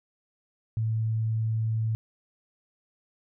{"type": "tone", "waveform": "sine", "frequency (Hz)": 111.2, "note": "A2", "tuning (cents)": 19, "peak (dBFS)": -24, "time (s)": [0.77, 1.95], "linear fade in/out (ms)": 0, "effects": []}